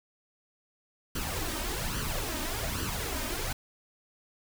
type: noise with flanger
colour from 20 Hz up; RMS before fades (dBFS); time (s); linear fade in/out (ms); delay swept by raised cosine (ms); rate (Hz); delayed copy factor
pink; -33; 1.15-3.53; 5; 0.66 to 3.26; 1.2; +0.65
effects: none